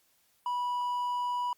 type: tone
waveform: triangle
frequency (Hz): 980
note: B5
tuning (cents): -14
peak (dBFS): -27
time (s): 0.46-1.53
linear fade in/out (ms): 2
effects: white hiss -69 dBFS RMS until 1.57 s + Opus 48 kbps